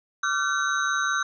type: tone cluster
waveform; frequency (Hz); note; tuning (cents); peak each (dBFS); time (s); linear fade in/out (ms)
sine; 1164 / 1380 / 1525 / 3827 / 6250; D6 / F6 / G6 / A#7 / G8; -16 / -21 / -48 / +45 / -6; -29 / -27 / -26 / -34 / -35; 0.23-1.23; 5
effects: none

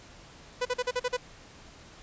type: tone bursts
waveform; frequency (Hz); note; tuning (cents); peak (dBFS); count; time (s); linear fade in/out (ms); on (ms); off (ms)
sawtooth; 497.2; B4; +12; -22; 7; 0.61-1.17; 10; 44; 42
effects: pink hiss -51 dBFS RMS until 2.02 s + resampled to 16000 Hz

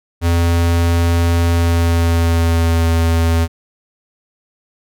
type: tone with pitch glide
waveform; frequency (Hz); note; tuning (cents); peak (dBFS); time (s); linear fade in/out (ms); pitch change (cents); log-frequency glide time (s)
square; 85 to 82.91; F2 to E2; -46 to +11; -12; 0.21-3.48; 50; -43; 1.52-2.88
effects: none

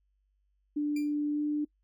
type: tone with pitch glide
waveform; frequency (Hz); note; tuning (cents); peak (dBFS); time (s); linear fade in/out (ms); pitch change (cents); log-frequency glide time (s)
sine; 294.9 to 297.3; D4 to D4; +7 to +21; -27; 0.76-1.65; 10; +14; 1.32-1.41
type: tone with exponential decay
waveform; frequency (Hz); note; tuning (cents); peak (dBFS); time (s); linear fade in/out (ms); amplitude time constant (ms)
sawtooth; 2381; D7; +23; -37; 0.96-1.15; 5; 40
effects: noise-tail reverb RT60 0.1 s tail -24 dB re dry + added 49 Hz sine -70 dBFS peak until 1.83 s

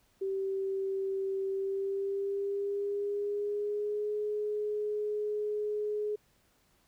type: tone with pitch glide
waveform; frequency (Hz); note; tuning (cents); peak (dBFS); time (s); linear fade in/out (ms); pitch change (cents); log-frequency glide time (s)
sine; 387.4 to 420; G4 to G#4; -20 to +19; -30; 0.21-6.16; 10; +139; 1.49-4.13
effects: pink hiss -69 dBFS RMS until 6.87 s

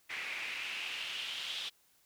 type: noise with band-pass filter sweep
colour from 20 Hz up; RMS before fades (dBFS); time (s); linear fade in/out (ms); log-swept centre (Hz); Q
pink; -40; 0.09-1.7; 20; 2200 to 3400; 4.3
effects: white hiss -69 dBFS RMS until 2.05 s

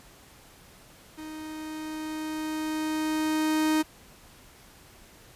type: tone with level ramp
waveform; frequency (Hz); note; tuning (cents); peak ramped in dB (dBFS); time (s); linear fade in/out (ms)
45% pulse; 311.1; D#4; 0; -38 to -21; 1.17-3.83; 20
effects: pink hiss -53 dBFS RMS until 5.35 s + resampled to 32000 Hz

